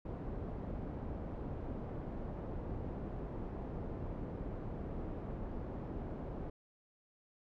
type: low-pass noise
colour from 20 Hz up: pink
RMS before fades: -42 dBFS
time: 0.05-6.5 s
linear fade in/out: 5 ms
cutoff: 590 Hz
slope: 12 dB/octave
effects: none